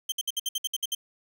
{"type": "tone bursts", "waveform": "sawtooth", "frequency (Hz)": 3136, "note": "G7", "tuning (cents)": 0, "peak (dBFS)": -23, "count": 10, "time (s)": [0.09, 0.949], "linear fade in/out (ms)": 5, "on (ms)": 31, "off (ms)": 61, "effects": []}